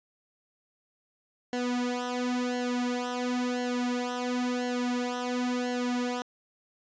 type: tone with flanger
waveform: sawtooth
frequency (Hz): 246.9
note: B3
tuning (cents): 0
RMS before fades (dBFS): -30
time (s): 1.53-6.22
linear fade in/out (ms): 0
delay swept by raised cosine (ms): 0.82 to 3.62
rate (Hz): 0.96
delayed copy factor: -0.9
effects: resampled to 16000 Hz